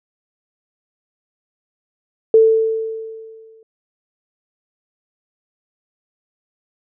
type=tone with exponential decay; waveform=sine; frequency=444.8 Hz; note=A4; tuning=19 cents sharp; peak=-5 dBFS; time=2.34-3.63 s; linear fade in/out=2 ms; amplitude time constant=280 ms; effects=none